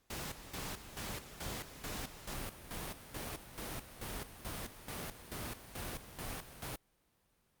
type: noise with tremolo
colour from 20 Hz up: pink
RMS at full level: -42 dBFS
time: 0.1-6.76 s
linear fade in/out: 5 ms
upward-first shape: square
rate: 2.3 Hz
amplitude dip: 70%
effects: pink hiss -75 dBFS RMS until 7.6 s + Opus 48 kbps